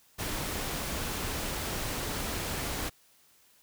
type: noise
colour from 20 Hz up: pink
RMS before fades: -34 dBFS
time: 0.18-2.9 s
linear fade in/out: 20 ms
effects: white hiss -63 dBFS RMS until 3.62 s